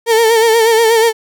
35% pulse tone with vibrato, 452.7 Hz, A4, 49 cents sharp, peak -6 dBFS, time 0.06-1.13 s, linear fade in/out 50 ms, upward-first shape sine, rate 8.3 Hz, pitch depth 57 cents each way, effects none

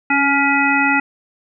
harmonic tone with a mistuned harmonic, 280.9 Hz, C#4, 23 cents sharp, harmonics 1 / 3 / 5 / 7 / 9, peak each -19 / -19 / -19 / -19 / -19 dBFS, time 0.1-1 s, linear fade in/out 5 ms, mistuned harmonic 1, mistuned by -21 cents, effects none

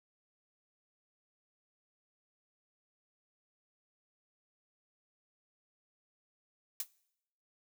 blue noise with exponential decay, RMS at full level -31 dBFS, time 6.8-6.88 s, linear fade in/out 2 ms, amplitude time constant 16 ms, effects noise-tail reverb RT60 0.8 s tail -23 dB re dry

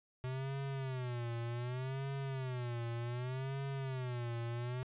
square tone with vibrato, 126.9 Hz, B2, 47 cents sharp, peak -38 dBFS, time 0.24-4.83 s, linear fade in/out 0 ms, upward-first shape sine, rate 0.66 Hz, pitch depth 140 cents each way, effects resampled to 8000 Hz + 12-bit

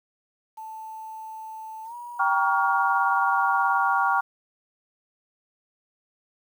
sine tone with pitch glide, 880 to 959.6 Hz, A5 to A#5, 0 to +50 cents, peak -35 dBFS, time 0.57-3.8 s, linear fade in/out 10 ms, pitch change +150 cents, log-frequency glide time 1.84-1.94 s
sine chord, G half-diminished seventh, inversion none, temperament just, 784 / 940.8 / 1128.9 / 1411.2 Hz, G5 / Bb5 / Db6 / F6, 0 / +16 / +31 / +18 cents, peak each -25 dBFS, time 2.19-4.21 s, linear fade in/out 10 ms
effects 9-bit

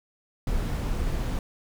brown noise, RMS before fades -27 dBFS, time 0.47-1.39 s, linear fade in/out 2 ms, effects none

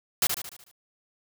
white noise with echo, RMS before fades -22 dBFS, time 0.22-0.27 s, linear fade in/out 2 ms, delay 74 ms, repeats 6, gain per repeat -6 dB, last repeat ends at 0.714 s, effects none

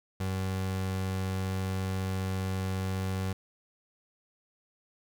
30% pulse tone, 94.7 Hz, F#2, 41 cents sharp, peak -27 dBFS, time 0.2-3.33 s, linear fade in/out 5 ms, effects none

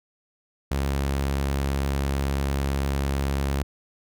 sawtooth tone, 69 Hz, C#2, 7 cents flat, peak -19 dBFS, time 0.71-3.63 s, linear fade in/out 5 ms, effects none

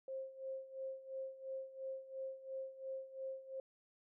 sine tone with tremolo, 531 Hz, C5, 25 cents sharp, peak -40 dBFS, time 0.08-3.6 s, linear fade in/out 2 ms, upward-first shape sine, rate 2.9 Hz, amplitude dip 80%, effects none

